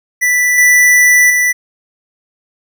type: tone with level steps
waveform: square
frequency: 1975.5 Hz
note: B6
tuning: in tune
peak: -10 / -6 / -10 dBFS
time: 0.21-1.53 s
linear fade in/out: 20 ms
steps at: 0.58 / 1.3 s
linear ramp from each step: 2 ms
effects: none